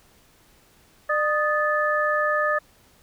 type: tone cluster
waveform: sine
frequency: 600 / 1243 / 1746 Hz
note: D5 / D#6 / A6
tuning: +37 / -2 / -14 cents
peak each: -24 dBFS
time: 1.09-2.59 s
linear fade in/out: 10 ms
effects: pink hiss -57 dBFS RMS until 3.02 s